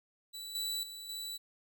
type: tone with level steps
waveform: sawtooth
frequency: 3951 Hz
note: B7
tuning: in tune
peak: -39 / -31 / -41 / -36 dBFS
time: 0.33-1.38 s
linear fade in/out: 20 ms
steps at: 0.55 / 0.83 / 1.09 s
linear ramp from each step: 2 ms
effects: none